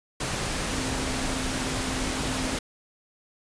sine tone in noise, 260 Hz, C4, 11 cents flat, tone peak -33 dBFS, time 0.71-2.55 s, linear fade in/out 5 ms, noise pink, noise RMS -29 dBFS, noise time 0.2-2.59 s, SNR -7 dB, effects resampled to 22050 Hz

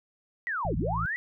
sine linear two-way sweep, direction down then up, 1988 to 69.3 to 1988 Hz, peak -28 dBFS, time 0.47-1.16 s, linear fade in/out 0 ms, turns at 0.77 s
harmonic tone, 55 Hz, A1, in tune, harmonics 1 / 2 / 3, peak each -34 / -33 / -34 dBFS, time 0.65-1.06 s, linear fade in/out 0 ms
effects none

